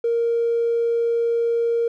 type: tone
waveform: triangle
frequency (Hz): 466.2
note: A#4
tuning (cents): 0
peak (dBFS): -14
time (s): 0.04-1.88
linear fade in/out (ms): 5
effects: tanh soft clip ceiling -15 dBFS